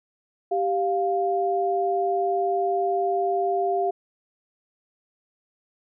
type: tone pair together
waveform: sine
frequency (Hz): 391.6 / 701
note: G4 / F5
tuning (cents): -2 / +6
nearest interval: minor seventh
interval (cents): 1008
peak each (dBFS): -24 / -23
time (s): 0.51-3.91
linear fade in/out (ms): 10
effects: none